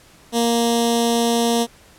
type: tone with notch filter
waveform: 10% pulse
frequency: 233.7 Hz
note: A#3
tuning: 5 cents sharp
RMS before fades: -18 dBFS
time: 0.32-1.67 s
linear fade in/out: 50 ms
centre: 1400 Hz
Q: 0.59
effects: pink hiss -49 dBFS RMS until 1.98 s + low-pass 12000 Hz 12 dB/octave